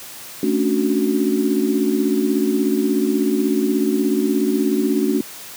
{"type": "chord", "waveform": "sine", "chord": "D major seventh", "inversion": "second", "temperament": "equal", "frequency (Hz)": [220, 277.2, 293.7, 370], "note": ["A3", "C#4", "D4", "F#4"], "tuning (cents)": [0, 0, 0, 0], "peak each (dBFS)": -21, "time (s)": [0.43, 5.21], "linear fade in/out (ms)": 2, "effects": ["white hiss -36 dBFS RMS until 5.56 s", "high-pass 100 Hz 12 dB/octave"]}